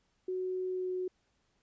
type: tone with pitch glide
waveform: sine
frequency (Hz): 370 to 367.4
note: F#4 to F#4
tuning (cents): 0 to -12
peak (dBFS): -32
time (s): 0.28-1.08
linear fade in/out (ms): 5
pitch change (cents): -12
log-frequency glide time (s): 0.68-0.9
effects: pink hiss -75 dBFS RMS until 1.62 s + resampled to 16000 Hz